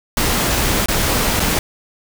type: noise with dropouts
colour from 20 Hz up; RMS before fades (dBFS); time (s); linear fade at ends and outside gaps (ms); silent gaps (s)
pink; -17; 0.17-1.59; 2; 0.86-0.884 / 1.397-1.401
effects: none